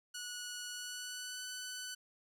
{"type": "tone with pitch glide", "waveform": "10% pulse", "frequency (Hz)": [1465, 1497.5], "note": ["F#6", "F#6"], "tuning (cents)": [-18, 20], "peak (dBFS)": -33, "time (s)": [0.14, 1.95], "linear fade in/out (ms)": 10, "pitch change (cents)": 38, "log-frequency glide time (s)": [0.7, 1.42], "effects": []}